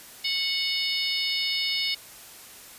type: harmonic tone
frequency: 735 Hz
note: F#5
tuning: 12 cents flat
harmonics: 3 / 4 / 5 / 6 / 7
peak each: -31 / -31 / -31 / -31 / -31 dBFS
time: 0.24-1.95 s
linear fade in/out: 10 ms
effects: white hiss -46 dBFS RMS until 2.78 s + resampled to 32000 Hz